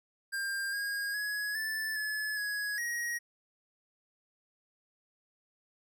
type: tone with pitch steps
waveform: square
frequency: 1597 / 1632 / 1679 / 1755 / 1715 / 1672 / 1892 Hz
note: G6 / G#6 / G#6 / A6 / A6 / G#6 / A#6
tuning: +32 / -31 / +18 / -5 / -45 / +11 / +25 cents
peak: -33 dBFS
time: 0.32-3.19 s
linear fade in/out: 20 ms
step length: 410 ms
effects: none